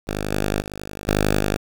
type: tone with level steps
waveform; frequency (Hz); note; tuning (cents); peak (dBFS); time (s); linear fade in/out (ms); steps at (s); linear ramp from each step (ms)
5% pulse; 51; G#1; -31; -13 / -9 / -21 / -6 / -8; 0.07-1.57; 10; 0.31 / 0.61 / 1.08 / 1.4; 2
effects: 7-bit